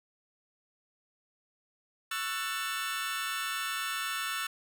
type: chord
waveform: 25% pulse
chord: F# minor seventh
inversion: second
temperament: just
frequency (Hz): 1110 / 1332 / 1480 / 1776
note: C#6 / E6 / F#6 / A6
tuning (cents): +2 / +18 / 0 / +16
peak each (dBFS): -38 / -32 / -35 / -34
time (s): 2.11-4.47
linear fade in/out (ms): 5
effects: none

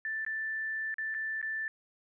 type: tone with dropouts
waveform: sine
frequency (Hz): 1765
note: A6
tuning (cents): +5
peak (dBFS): -32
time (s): 0.05-1.68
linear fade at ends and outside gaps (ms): 1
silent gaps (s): 0.249-0.264 / 0.942-0.983 / 1.142-1.147 / 1.415-1.427
effects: none

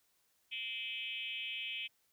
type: tone with frequency modulation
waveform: sine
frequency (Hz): 2804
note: F7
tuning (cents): +6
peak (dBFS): -38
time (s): 0.51-1.88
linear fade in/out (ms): 20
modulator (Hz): 238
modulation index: 2.1
effects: white hiss -75 dBFS RMS until 2.12 s

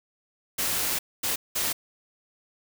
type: noise bursts at uneven times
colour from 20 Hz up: white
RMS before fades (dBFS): -27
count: 3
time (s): 0.58-0.99 / 1.23-1.36 / 1.55-1.73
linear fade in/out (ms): 10
effects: none

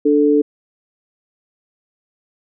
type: tone pair together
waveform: sine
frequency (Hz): 293.7 / 440.1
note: D4 / A4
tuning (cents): 0 / 0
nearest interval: perfect fifth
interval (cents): 700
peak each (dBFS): -13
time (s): 0.05-0.42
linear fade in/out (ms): 10
effects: none

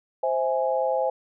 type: chord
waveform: sine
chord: C augmented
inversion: none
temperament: equal with one note detuned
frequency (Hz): 523.3 / 653.6 / 830.6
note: C5 / E5 / G#5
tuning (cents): 0 / -15 / 0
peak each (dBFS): -24 / -27 / -27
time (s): 0.23-1.1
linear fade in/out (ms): 5
effects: none

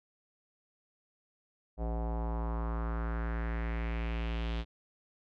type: tone with low-pass filter sweep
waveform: square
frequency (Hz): 56.9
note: A#1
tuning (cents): -41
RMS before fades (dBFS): -34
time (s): 1.77-4.65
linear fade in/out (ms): 50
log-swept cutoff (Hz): 680 to 3500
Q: 2.7
effects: none

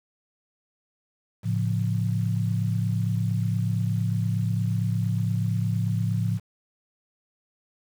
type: chord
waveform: sine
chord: A augmented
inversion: none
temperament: equal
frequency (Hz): 110 / 138.59 / 174.61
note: A2 / C#3 / E#3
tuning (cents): 0 / 0 / 0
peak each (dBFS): -24 / -30 / -28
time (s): 1.43-6.4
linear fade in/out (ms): 50
effects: 8-bit

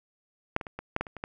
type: clicks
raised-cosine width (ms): 0.5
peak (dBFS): -9 / -21 / -24 / -21 / -11 / -14 / -26 / -25 / -18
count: 9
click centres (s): 0.564 / 0.612 / 0.668 / 0.79 / 0.964 / 1.01 / 1.068 / 1.167 / 1.239
effects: none

